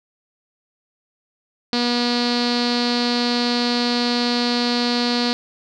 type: tone with low-pass filter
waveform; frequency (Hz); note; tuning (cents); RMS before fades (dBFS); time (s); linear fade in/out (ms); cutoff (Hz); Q
sawtooth; 241.3; B3; -40; -20; 1.73-5.33; 0; 4400; 8
effects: none